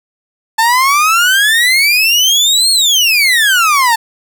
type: exponential two-way sweep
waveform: 30% pulse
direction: up then down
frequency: 880 to 4339 to 880 Hz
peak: -5 dBFS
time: 0.58-3.96 s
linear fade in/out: 10 ms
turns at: 2.71 s
effects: none